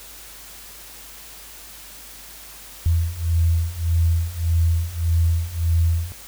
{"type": "beating tone pair", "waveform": "sine", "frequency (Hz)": [82.41, 84.11], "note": ["E2", "E2"], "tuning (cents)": [0, 35], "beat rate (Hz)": 1.7, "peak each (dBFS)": [-21, -19], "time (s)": [2.86, 6.12], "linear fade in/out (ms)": 0, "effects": ["added 50 Hz sine -49 dBFS peak until 6.27 s", "white hiss -41 dBFS RMS until 6.27 s"]}